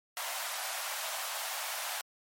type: high-pass noise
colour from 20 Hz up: pink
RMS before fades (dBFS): -37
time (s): 0.17-2.01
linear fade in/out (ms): 0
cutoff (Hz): 620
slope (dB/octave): 48
effects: MP3 64 kbps